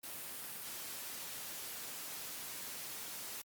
white noise, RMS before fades -45 dBFS, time 0.03-3.42 s, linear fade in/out 10 ms, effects high-pass 100 Hz 12 dB/octave + Opus 32 kbps

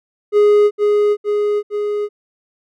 triangle tone with echo, 415.3 Hz, G#4, in tune, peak -6 dBFS, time 0.32-0.71 s, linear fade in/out 50 ms, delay 460 ms, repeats 3, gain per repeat -3 dB, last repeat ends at 2.09 s, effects none

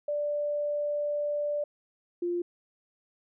sine tone pair in turn, 587.3 / 349.2 Hz, D5 / F4, 0 / 0 cents, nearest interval major sixth, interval 900 cents, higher first, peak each -27 dBFS, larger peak neither, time 0.08-1.64 / 2.22-2.42 s, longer first, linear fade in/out 5 ms, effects none

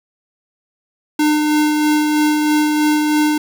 square tone with tremolo, 302 Hz, D4, 48 cents sharp, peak -12 dBFS, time 1.19-3.38 s, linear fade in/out 5 ms, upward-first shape sine, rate 3.1 Hz, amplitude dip 30%, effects 7-bit

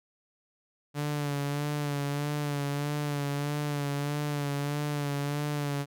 sawtooth tone with vibrato, 144.9 Hz, D3, 23 cents flat, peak -25 dBFS, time 0.94-5.86 s, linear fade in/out 50 ms, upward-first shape sine, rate 1.6 Hz, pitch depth 35 cents each way, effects none

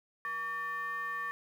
triangle ring-modulated tone, 329.6 Hz, E4, in tune, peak -29 dBFS, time 0.25-1.31 s, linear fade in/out 0 ms, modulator 1470 Hz, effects 10-bit

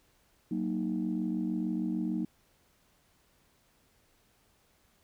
sine chord, D# minor, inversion first, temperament just, 186.68 / 233.3 / 311.1 Hz, F#3 / A#3 / D#4, +16 / +2 / 0 cents, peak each -33 dBFS, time 0.51-2.25 s, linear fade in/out 5 ms, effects tanh soft clip ceiling -22 dBFS + pink hiss -68 dBFS RMS until 5.03 s

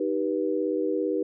sine chord, Eb augmented, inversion none, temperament just, 311.1 / 388.9 / 486.1 Hz, Eb4 / G4 / B4, 0 / -14 / -28 cents, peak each -28 dBFS, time 0-1.23 s, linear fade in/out 5 ms, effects none

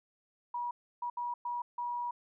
sine tone bursts at uneven times, 964 Hz, B5, 42 cents flat, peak -33 dBFS, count 5, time 0.54-0.71 / 1.02-1.1 / 1.17-1.34 / 1.45-1.62 / 1.78-2.11 s, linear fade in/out 5 ms, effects none

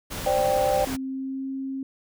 pink noise, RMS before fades -33 dBFS, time 0.1-0.97 s, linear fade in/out 20 ms
sine chord, C suspended second, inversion none, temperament just, 523.3 / 588.7 / 784.9 Hz, C5 / D5 / G5, 0 / +4 / +2 cents, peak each -24 / -24 / -24 dBFS, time 0.26-0.85 s, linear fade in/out 5 ms
sine tone with pitch glide, 264.5 to 268 Hz, C4 to C4, +19 to +42 cents, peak -28 dBFS, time 0.87-1.83 s, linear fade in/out 2 ms, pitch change +23 cents, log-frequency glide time 1-1.48 s
effects none

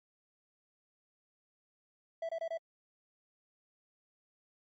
triangle tone bursts, 659.3 Hz, E5, in tune, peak -32 dBFS, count 4, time 2.22-2.575 s, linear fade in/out 5 ms, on 70 ms, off 25 ms, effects MP3 32 kbps

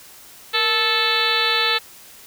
harmonic tone with a mistuned harmonic, 438.1 Hz, A4, 7 cents flat, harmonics 1 / 2 / 3 / 4 / 5 / 6 / 7 / 8 / 9 / 10, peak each -28 / -29 / -25 / -24 / -28 / -25 / -29 / -24 / -23 / -28 dBFS, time 0.53-1.79 s, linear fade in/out 20 ms, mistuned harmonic 1, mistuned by +110 cents, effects white hiss -44 dBFS RMS until 2.26 s

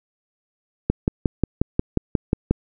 click train, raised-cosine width 3 ms, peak -4 dBFS, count 10, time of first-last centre 0.9-2.51 s, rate 5.59 Hz, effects none

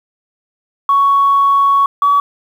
sine tone pair in turn, 1114 / 1137.4 Hz, C#6 / C#6, +8 / +44 cents, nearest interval unison, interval 36 cents, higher second, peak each -7 dBFS, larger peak neither, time 0.89-1.86 / 2.02-2.2 s, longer first, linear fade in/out 2 ms, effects tanh soft clip ceiling -3 dBFS + 7-bit

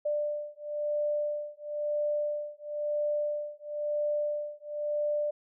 sine beating tone pair, 592 / 592.99 Hz, D5 / D5, +14 / +17 cents, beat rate 0.99 Hz, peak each -32 / -32 dBFS, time 0.05-5.31 s, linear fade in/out 10 ms, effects none

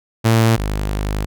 sawtooth tone pair in turn, 113.2 / 51.1 Hz, A2 / G#1, +50 / -27 cents, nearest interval octave + major second, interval 1377 cents, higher first, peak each -7 / -15 dBFS, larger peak first, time 0.24-0.57 / 0.57-1.26 s, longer second, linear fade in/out 20 ms, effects none

